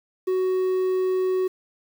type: tone with quantisation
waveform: triangle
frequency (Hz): 372.2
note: F#4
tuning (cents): +10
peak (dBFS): -18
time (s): 0.27-1.48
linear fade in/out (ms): 10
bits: 8
effects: none